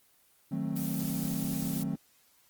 triangle chord, D# diminished seventh, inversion none, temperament equal with one note detuned, 155.56 / 185 / 220 / 265.7 Hz, D#3 / F#3 / A3 / C4, 0 / 0 / 0 / +27 cents, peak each -34 dBFS, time 0.51-1.96 s, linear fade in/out 10 ms
blue noise, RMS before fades -40 dBFS, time 0.75-1.84 s, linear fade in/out 20 ms
effects white hiss -65 dBFS RMS until 2.49 s + Opus 24 kbps

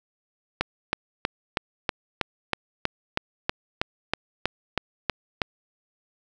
click train, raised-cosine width 0.3 ms, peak -6 dBFS, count 16, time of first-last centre 0.61-5.418 s, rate 3.12 Hz, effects none

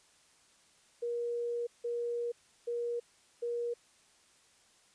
sine tone bursts at uneven times, 475.1 Hz, A#4, 33 cents sharp, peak -32 dBFS, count 4, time 1.02-1.67 / 1.84-2.32 / 2.67-3 / 3.42-3.74 s, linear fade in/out 10 ms, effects white hiss -65 dBFS RMS until 4.94 s + resampled to 22050 Hz

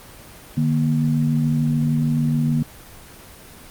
sine tone pair together, 150.3 / 237.1 Hz, D3 / A#3, +40 / +30 cents, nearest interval minor sixth, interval 790 cents, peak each -18 / -20 dBFS, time 0.57-2.63 s, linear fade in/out 5 ms, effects pink hiss -42 dBFS RMS until 3.7 s + Opus 24 kbps

